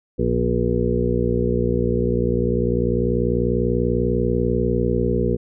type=harmonic tone with a mistuned harmonic; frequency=60.2 Hz; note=B1; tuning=44 cents flat; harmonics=1 / 2 / 3 / 4 / 6 / 7 / 8; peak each=-25 / -25 / -25 / -25 / -25 / -25 / -25 dBFS; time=0.18-5.37 s; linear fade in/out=20 ms; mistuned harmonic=1; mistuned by=+54 cents; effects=none